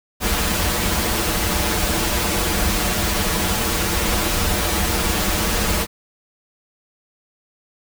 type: noise with comb filter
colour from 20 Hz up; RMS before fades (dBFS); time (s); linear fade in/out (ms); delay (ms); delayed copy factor
pink; -20; 0.2-5.87; 50; 7.5; -0.95
effects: none